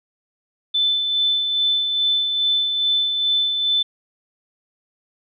sine tone with tremolo, 3520 Hz, A7, in tune, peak -15 dBFS, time 0.74-3.83 s, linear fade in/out 10 ms, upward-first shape sine, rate 2.4 Hz, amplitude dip 40%, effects none

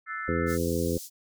sine chord, F# half-diminished seventh, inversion third, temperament equal, 1318.5 / 1480 / 1760 / 2093 Hz, E6 / F#6 / A6 / C7, 0 / 0 / 0 / 0 cents, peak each -35 / -41 / -36 / -40 dBFS, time 0.06-0.58 s, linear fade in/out 50 ms
harmonic tone, 84.4 Hz, E2, 41 cents sharp, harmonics 1 / 2 / 3 / 4 / 5 / 6, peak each -32 / -32 / -32 / -32 / -32 / -32 dBFS, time 0.28-0.98 s, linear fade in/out 5 ms
pink high-pass noise, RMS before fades -41 dBFS, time 0.46-1.1 s, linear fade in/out 50 ms, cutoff 4900 Hz, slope 24 dB/octave
effects none

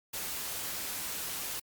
white noise, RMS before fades -37 dBFS, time 0.13-1.6 s, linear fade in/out 10 ms, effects Opus 48 kbps

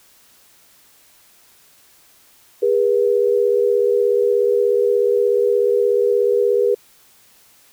sine tone pair together, 406.9 / 483.6 Hz, G#4 / B4, -35 / -36 cents, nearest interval minor third, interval 299 cents, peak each -16 dBFS, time 2.62-6.75 s, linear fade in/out 10 ms, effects white hiss -52 dBFS RMS until 7.72 s

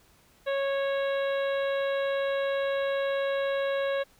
harmonic tone, 551 Hz, C#5, 11 cents flat, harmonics 1 / 2 / 3 / 4 / 5 / 6 / 7, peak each -26 / -38 / -36 / -43 / -44 / -46 / -44 dBFS, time 0.46-4.04 s, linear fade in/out 20 ms, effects pink hiss -61 dBFS RMS until 4.19 s

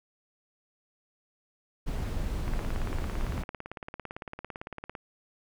brown noise, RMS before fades -31 dBFS, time 1.86-3.44 s, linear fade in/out 20 ms
click train, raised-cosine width 0.5 ms, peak -23 dBFS, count 45, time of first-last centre 2.48-4.952 s, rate 17.8 Hz
effects none

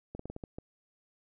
clicks, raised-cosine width 2 ms, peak -27 dBFS, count 7, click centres 0.15 / 0.194 / 0.256 / 0.3 / 0.364 / 0.438 / 0.585 s, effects none

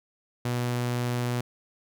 sawtooth tone, 122 Hz, B2, 21 cents flat, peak -22 dBFS, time 0.45-1.41 s, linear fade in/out 5 ms, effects none

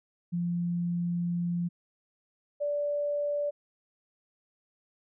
sine tone pair in turn, 173.4 / 582.2 Hz, F3 / D5, -12 / -15 cents, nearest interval octave + major sixth, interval 2097 cents, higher second, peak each -27 dBFS, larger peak neither, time 0.32-1.69 / 2.6-3.51 s, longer first, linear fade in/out 20 ms, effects none

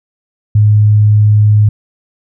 sine tone, 105.5 Hz, G#2, 28 cents sharp, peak -4 dBFS, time 0.55-1.69 s, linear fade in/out 5 ms, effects none

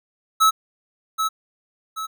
square tone with echo, 1298 Hz, E6, 27 cents flat, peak -13 dBFS, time 0.4-0.51 s, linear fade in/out 20 ms, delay 780 ms, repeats 2, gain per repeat -7 dB, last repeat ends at 2.07 s, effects none

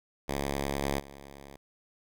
5% pulse tone with level steps, 69.8 Hz, C#2, 13 cents sharp, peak -19 / -17 / -35 dBFS, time 0.28-1.57 s, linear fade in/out 10 ms, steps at 0.83 / 0.99 s, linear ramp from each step 10 ms, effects none

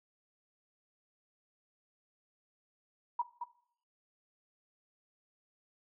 sine tone with echo, 957 Hz, A#5, 45 cents sharp, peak -28 dBFS, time 3.19-3.22 s, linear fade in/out 5 ms, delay 220 ms, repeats 1, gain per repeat -7 dB, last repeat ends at 3.44 s, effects noise-tail reverb RT60 0.6 s tail -17 dB re dry

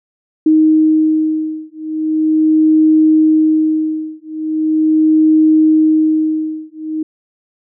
sine beating tone pair, 312.6 / 313 Hz, D#4 / D#4, +8 / +10 cents, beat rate 0.4 Hz, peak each -12 dBFS, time 0.46-7.03 s, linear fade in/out 5 ms, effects none

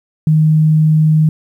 sine tone, 155.7 Hz, D#3, 2 cents sharp, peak -7 dBFS, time 0.27-1.29 s, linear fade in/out 2 ms, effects 8-bit

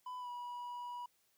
triangle tone with pitch glide, 1000 to 972.7 Hz, B5 to B5, +21 to -27 cents, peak -40 dBFS, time 0.06-1.06 s, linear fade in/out 5 ms, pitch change -48 cents, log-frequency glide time 0.19-0.29 s, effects white hiss -75 dBFS RMS until 1.37 s

